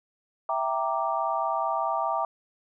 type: chord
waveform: sine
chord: E half-diminished seventh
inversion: none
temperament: equal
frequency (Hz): 659.3 / 784 / 932.3 / 1174.7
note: E5 / G5 / Bb5 / D6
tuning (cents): 0 / 0 / 0 / 0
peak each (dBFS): -30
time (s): 0.49-2.25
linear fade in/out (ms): 2
effects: none